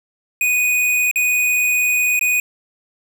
square tone with dropouts, 2482 Hz, D#7, 5 cents flat, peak -15 dBFS, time 0.41-2.4 s, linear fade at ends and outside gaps 2 ms, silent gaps 1.113-1.158 / 2.193-2.211 s, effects none

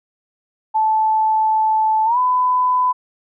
sine tone with pitch glide, 873 to 1002.8 Hz, A5 to B5, -14 to +26 cents, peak -13 dBFS, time 0.74-2.93 s, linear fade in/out 20 ms, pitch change +240 cents, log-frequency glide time 2.05-2.18 s, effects none

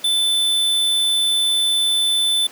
square tone, 3520 Hz, A7, in tune, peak -16 dBFS, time 0.04-2.47 s, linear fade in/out 5 ms, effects pink hiss -41 dBFS RMS until 2.51 s + high-pass 300 Hz 12 dB/octave

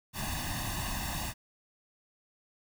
pink noise with comb filter, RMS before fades -35 dBFS, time 0.13-1.34 s, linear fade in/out 50 ms, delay 1.1 ms, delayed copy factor +1, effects none

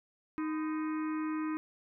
harmonic tone with a mistuned harmonic, 311.1 Hz, D#4, in tune, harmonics 1 / 3 / 4 / 5 / 6 / 7 / 8, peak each -32 / -45 / -44 / -51 / -51 / -54 / -54 dBFS, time 0.38-1.57 s, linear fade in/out 0 ms, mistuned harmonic 3, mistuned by +140 cents, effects none

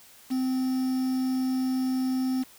triangle tone with quantisation, 258.7 Hz, C4, 19 cents flat, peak -22 dBFS, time 0.3-2.44 s, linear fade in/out 20 ms, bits 7, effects white hiss -53 dBFS RMS until 2.58 s

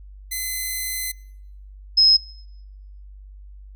5% pulse / sine tone pair in turn, 2038 / 5135 Hz, C7 / E8, -46 / -46 cents, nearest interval octave + major third, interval 1600 cents, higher second, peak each -15 / -11 dBFS, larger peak second, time 0.31-1.12 / 1.97-2.17 s, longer first, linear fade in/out 10 ms, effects noise-tail reverb RT60 0.9 s tail -26 dB re dry + added 49 Hz sine -39 dBFS peak until 3.75 s

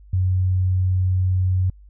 sine tone, 92.5 Hz, F#2, in tune, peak -16 dBFS, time 0.13-1.7 s, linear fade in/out 5 ms, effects added 50 Hz sine -43 dBFS peak until 1.89 s

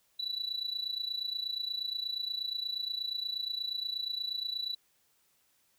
sine tone with amplitude modulation, 3951 Hz, B7, in tune, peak -28 dBFS, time 0.19-4.75 s, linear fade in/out 10 ms, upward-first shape sine, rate 28.4 Hz, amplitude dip 85%, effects tanh soft clip ceiling -28 dBFS + white hiss -71 dBFS RMS until 5.78 s

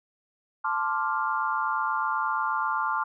sine chord, D minor seventh, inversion second, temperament equal, 880 / 1046.5 / 1174.7 / 1396.9 Hz, A5 / C6 / D6 / F6, 0 / 0 / 0 / 0 cents, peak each -30 dBFS, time 0.64-3.04 s, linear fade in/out 10 ms, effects none

